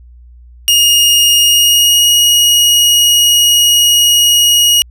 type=tone with pitch glide; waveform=sawtooth; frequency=2855 to 2888 Hz; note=F7 to F#7; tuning=+37 to -43 cents; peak=-3 dBFS; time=0.68-4.82 s; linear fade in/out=0 ms; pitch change=+20 cents; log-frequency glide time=1.37-2.13 s; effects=added 60 Hz sine -35 dBFS peak until 4.9 s